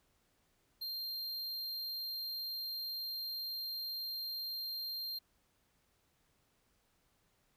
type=tone; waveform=square; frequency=4186 Hz; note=C8; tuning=in tune; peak=-39 dBFS; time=0.81-5.19 s; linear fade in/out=10 ms; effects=pink hiss -75 dBFS RMS until 7.56 s